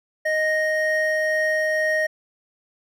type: tone pair together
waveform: triangle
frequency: 622.3 / 1864.8 Hz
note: D#5 / A#6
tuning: 0 / 0 cents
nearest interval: octave + perfect fifth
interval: 1900 cents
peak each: -20 dBFS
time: 0.25-2.07 s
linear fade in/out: 10 ms
effects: none